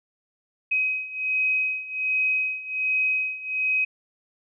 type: beating tone pair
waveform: sine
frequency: 2528 / 2529.3 Hz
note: D#7 / D#7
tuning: +27 / +28 cents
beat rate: 1.3 Hz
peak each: -27 / -24 dBFS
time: 0.71-3.85 s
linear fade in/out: 10 ms
effects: none